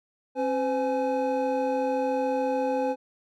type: tone cluster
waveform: triangle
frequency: 268.1 / 511 / 838 Hz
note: C4 / C5 / G#5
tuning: +42 / -41 / +15 cents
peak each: -28 / -24 / -28 dBFS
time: 0.35-2.96 s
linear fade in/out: 50 ms
effects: none